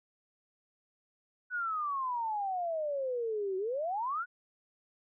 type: exponential two-way sweep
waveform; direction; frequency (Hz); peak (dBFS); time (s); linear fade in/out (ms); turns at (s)
sine; down then up; 1500 to 370 to 1500; -31; 1.5-4.26; 50; 3.57
effects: none